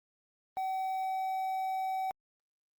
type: tone with quantisation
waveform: triangle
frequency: 760 Hz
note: F#5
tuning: 46 cents sharp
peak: -29 dBFS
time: 0.57-2.11 s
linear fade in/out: 0 ms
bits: 9
effects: Opus 24 kbps